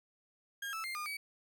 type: tone with pitch steps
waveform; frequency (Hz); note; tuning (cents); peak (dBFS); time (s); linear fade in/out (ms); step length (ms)
35% pulse; 1622 / 1314 / 2106 / 1214 / 2278; G#6 / E6 / C7 / D#6 / C#7; -41 / -6 / +11 / -43 / +47; -36; 0.62-1.17; 5; 110
effects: none